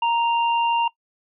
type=tone pair together; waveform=sine; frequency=932.9 / 2786 Hz; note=A#5 / F7; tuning=+1 / -5 cents; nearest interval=octave + perfect fifth; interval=1894 cents; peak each=-18 / -26 dBFS; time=0.02-0.88 s; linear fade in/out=5 ms; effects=noise-tail reverb RT60 0.1 s tail -21 dB re dry

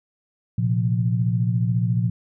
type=chord; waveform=sine; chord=Bb suspended second; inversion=none; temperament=equal; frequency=116.54 / 130.81 / 174.61 Hz; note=Bb2 / C3 / F3; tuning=0 / 0 / 0 cents; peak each=-20 / -26 / -24 dBFS; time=0.58-2.1 s; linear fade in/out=5 ms; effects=none

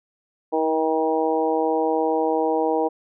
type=harmonic tone with a mistuned harmonic; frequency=158.8 Hz; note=D#3; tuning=36 cents sharp; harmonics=2 / 3 / 4 / 5 / 6; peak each=-25 / -22 / -27 / -25 / -29 dBFS; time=0.52-2.89 s; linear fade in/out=20 ms; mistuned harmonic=2; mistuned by=+15 cents; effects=none

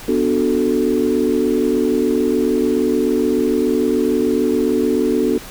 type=chord; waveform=sine; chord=B minor seventh; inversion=none; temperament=equal; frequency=246.9 / 293.7 / 370 / 440 Hz; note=B3 / D4 / F#4 / A4; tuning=0 / 0 / 0 / 0 cents; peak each=-19 dBFS; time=0.08-5.38 s; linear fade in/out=5 ms; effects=tanh soft clip ceiling -3 dBFS + pink hiss -35 dBFS RMS until 5.5 s

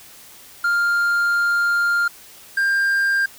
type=tone pair in turn; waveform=triangle; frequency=1400 / 1594.8 Hz; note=F6 / G6; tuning=+4 / +29 cents; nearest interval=major second; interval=225 cents; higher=second; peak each=-14 dBFS; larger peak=neither; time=0.64-2.08 / 2.57-3.26 s; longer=first; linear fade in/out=5 ms; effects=white hiss -44 dBFS RMS until 3.38 s

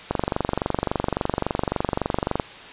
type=click train; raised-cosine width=1 ms; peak=-7 dBFS; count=55; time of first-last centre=0.11-2.398 s; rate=23.6 Hz; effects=white hiss -40 dBFS RMS until 2.72 s + resampled to 8000 Hz

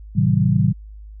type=chord; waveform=sine; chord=A diminished seventh; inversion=none; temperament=just; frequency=110 / 132 / 158.4 / 190.08 Hz; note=A2 / C3 / Eb3 / Gb3; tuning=0 / +16 / +31 / +47 cents; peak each=-19 dBFS; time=0.15-0.73 s; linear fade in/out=20 ms; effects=added 52 Hz sine -35 dBFS peak until 1.2 s

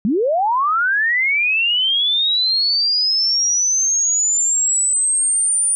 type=linear sweep; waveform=sine; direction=up; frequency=184.9 to 9397 Hz; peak=-14 dBFS; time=0.05-5.75 s; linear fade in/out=0 ms; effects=none

